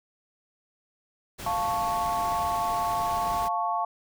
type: noise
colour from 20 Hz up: pink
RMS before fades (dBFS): -38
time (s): 1.38-3.49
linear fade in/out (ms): 20
type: chord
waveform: sine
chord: F augmented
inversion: none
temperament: equal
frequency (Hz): 698.5 / 880 / 1108.7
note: F5 / A5 / C#6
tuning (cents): 0 / 0 / 0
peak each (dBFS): -29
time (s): 1.46-3.85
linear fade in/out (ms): 5
effects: none